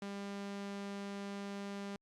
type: tone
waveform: sawtooth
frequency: 199.9 Hz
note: G3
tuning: 34 cents sharp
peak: -37 dBFS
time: 0.02-1.96 s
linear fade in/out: 2 ms
effects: low-pass 7000 Hz 12 dB/octave + Opus 48 kbps